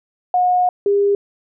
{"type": "tone pair in turn", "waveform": "sine", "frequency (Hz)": [724, 403.1], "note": ["F#5", "G4"], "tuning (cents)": [-38, 48], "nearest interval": "minor seventh", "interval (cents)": 1014, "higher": "first", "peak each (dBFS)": -12, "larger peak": "neither", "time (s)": [[0.34, 0.69], [0.86, 1.15]], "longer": "first", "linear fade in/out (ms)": 2, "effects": []}